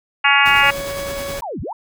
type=harmonic tone; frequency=281 Hz; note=C#4; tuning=24 cents sharp; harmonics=3 / 4 / 5 / 6 / 7 / 8 / 9 / 10; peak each=-19 / -19 / -19 / -19 / -19 / -19 / -19 / -19 dBFS; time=0.24-0.71 s; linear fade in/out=10 ms
type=noise with tremolo; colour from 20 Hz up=pink; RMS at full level=-29 dBFS; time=0.45-1.41 s; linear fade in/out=10 ms; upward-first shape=sine; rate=9.7 Hz; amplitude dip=40%
type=tone; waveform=40% pulse; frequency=559 Hz; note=C#5; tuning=14 cents sharp; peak=-24 dBFS; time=0.62-1.4 s; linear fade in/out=20 ms
type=linear two-way sweep; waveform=sine; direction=down then up; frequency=987.8 to 50.3 to 987.8 Hz; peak=-24 dBFS; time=1.42-1.73 s; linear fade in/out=5 ms; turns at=1.61 s
effects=none